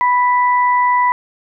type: tone pair together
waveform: sine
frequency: 987.8 / 1975.5 Hz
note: B5 / B6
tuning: 0 / 0 cents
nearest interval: octave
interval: 1200 cents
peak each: -11 / -20 dBFS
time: 0.01-1.12 s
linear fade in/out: 0 ms
effects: none